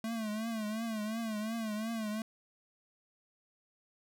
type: tone with vibrato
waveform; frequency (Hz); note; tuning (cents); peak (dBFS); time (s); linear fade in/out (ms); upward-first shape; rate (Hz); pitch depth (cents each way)
square; 220; A3; 0; -35; 0.04-2.22; 2; triangle; 2.8; 97
effects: none